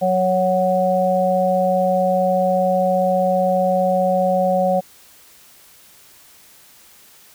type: harmonic tone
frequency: 184.9 Hz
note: F#3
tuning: 1 cent flat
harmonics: 1 / 3 / 4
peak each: -22 / -17 / -19 dBFS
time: 0.01-4.81 s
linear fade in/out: 20 ms
effects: white hiss -48 dBFS RMS until 7.34 s